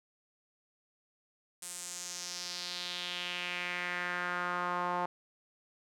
sawtooth tone with band-pass filter sweep, 177.5 Hz, F3, 28 cents sharp, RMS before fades -37 dBFS, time 1.62-5.06 s, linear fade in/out 5 ms, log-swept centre 8900 to 910 Hz, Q 2.8, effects none

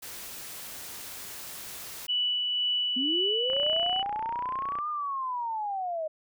white noise, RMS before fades -41 dBFS, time 0.02-2.07 s, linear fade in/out 10 ms
sine tone with tremolo, 2960 Hz, F#7, in tune, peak -24 dBFS, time 2.08-4.03 s, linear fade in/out 20 ms, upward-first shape sine, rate 2 Hz, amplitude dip 25%
sine linear two-way sweep, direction up then down, 242.8 to 1221 to 613 Hz, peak -29 dBFS, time 2.96-6.08 s, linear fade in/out 10 ms, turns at 4.89 s
click train, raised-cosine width 0.5 ms, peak -25 dBFS, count 40, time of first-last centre 3.5-4.787 s, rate 30.3 Hz
effects none

